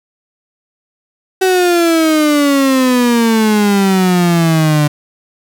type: exponential sweep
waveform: 35% pulse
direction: down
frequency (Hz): 379.7 to 146.83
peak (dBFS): -7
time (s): 1.41-4.88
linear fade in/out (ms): 10
effects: none